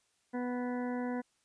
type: harmonic tone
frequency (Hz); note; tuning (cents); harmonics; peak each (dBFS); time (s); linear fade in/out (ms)
246.9; B3; 0; 1 / 2 / 3 / 4 / 6 / 7 / 8; -34 / -40 / -44 / -46 / -50 / -51 / -52; 0.33-1.22; 20
effects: white hiss -74 dBFS RMS until 1.44 s + resampled to 22050 Hz